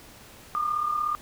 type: tone pair together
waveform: sine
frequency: 1179.3 / 1216 Hz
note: D6 / D#6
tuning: +7 / -40 cents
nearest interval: minor second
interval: 53 cents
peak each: -31 / -25 dBFS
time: 0.55-1.15 s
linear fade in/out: 0 ms
effects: pink hiss -49 dBFS RMS until 1.21 s